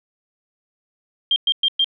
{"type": "tone bursts", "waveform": "sine", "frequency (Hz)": 3190, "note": "G7", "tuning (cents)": 30, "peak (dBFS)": -14, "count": 4, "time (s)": [1.31, 1.844], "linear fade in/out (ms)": 2, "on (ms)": 51, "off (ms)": 110, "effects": []}